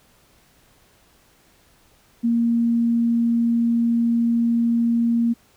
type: tone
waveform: sine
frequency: 233.4 Hz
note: A#3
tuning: 2 cents sharp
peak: -16 dBFS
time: 2.23-5.34 s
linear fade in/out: 20 ms
effects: pink hiss -57 dBFS RMS until 5.56 s